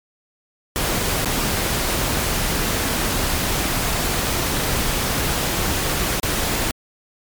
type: noise with dropouts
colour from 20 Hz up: pink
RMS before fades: -21 dBFS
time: 0.76-6.71 s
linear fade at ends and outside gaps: 0 ms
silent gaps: 1.247-1.257 / 6.199-6.231 s
effects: MP3 96 kbps